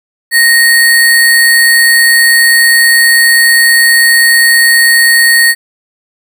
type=tone with sample-and-hold; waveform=sine; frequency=1864.7 Hz; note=A#6; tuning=in tune; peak=-3 dBFS; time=0.31-5.55 s; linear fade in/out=50 ms; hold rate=6300 Hz; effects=none